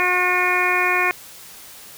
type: harmonic tone with a mistuned harmonic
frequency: 361.5 Hz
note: F#4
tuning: 40 cents flat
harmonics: 1 / 2 / 3 / 4 / 5 / 6 / 7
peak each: -26 / -26 / -23 / -26 / -23 / -23 / -22 dBFS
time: 0-1.11 s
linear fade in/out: 0 ms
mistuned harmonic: 7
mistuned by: -58 cents
effects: white hiss -41 dBFS RMS until 1.97 s

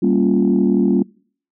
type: chord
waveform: sine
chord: G half-diminished seventh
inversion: none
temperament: equal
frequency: 196 / 233.1 / 277.2 / 349.2 Hz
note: G3 / Bb3 / Db4 / F4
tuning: 0 / 0 / 0 / 0 cents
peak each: -16 / -17 / -18 / -18 dBFS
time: 0.02-1.03 s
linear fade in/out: 10 ms
effects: noise-tail reverb RT60 0.5 s tail -25 dB re dry + tanh soft clip ceiling -5 dBFS

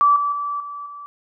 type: tone with level steps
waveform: sine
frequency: 1157 Hz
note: D6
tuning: 26 cents flat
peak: -11 / -18 / -22 / -29 / -33 dBFS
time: 0.01-1.06 s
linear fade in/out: 0 ms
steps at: 0.16 / 0.32 / 0.6 / 0.86 s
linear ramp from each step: 2 ms
effects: none

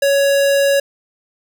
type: tone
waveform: square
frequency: 558 Hz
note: C#5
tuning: 11 cents sharp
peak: -12 dBFS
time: 0.02-0.8 s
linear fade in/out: 5 ms
effects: none

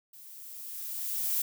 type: noise with level ramp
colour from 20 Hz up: violet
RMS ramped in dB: -51 to -28 dBFS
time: 0.13-1.42 s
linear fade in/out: 5 ms
effects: none

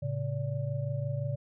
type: tone cluster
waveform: sine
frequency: 111.8 / 137.6 / 576 Hz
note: A2 / C#3 / D5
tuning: +28 / -12 / -34 cents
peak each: -34 / -32 / -39 dBFS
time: 0.02-1.36 s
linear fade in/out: 10 ms
effects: none

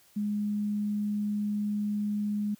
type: tone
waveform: sine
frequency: 207.7 Hz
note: G#3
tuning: in tune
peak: -27 dBFS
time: 0.16-2.55 s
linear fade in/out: 10 ms
effects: white hiss -61 dBFS RMS until 2.59 s

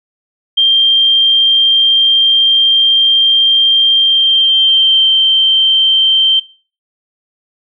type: tone with pitch glide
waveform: sine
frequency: 3178 to 3129 Hz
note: G7 to G7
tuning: +23 to -4 cents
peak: -6 dBFS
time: 0.57-6.4 s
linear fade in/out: 10 ms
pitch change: -27 cents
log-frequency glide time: 3.96-5.07 s
effects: noise-tail reverb RT60 0.4 s tail -22 dB re dry

